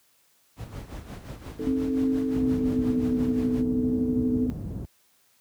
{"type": "noise with tremolo", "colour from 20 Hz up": "brown", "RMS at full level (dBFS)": -33, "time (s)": [0.56, 3.64], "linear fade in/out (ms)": 50, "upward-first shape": "sine", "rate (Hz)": 5.7, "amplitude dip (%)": 65}
{"type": "chord", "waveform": "sine", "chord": "A diminished", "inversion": "first", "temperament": "equal", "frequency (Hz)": [261.6, 311.1, 440], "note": ["C4", "Eb4", "A4"], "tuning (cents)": [0, 0, 0], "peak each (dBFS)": [-34, -34, -32], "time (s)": [1.59, 4.47], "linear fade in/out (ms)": 5}
{"type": "tone with pitch glide", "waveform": "sine", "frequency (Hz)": [264, 249.2], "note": ["C4", "B3"], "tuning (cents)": [16, 16], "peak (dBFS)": -23, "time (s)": [1.67, 4.5], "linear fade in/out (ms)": 0, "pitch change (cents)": -100, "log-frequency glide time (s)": [2.15, 2.97]}
{"type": "low-pass noise", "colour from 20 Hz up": "pink", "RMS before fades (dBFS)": -32, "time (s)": [2.34, 4.85], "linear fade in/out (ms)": 0, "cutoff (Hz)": 240, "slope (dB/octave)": 12}
{"effects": ["white hiss -64 dBFS RMS until 5.4 s", "high-pass 60 Hz 12 dB/octave"]}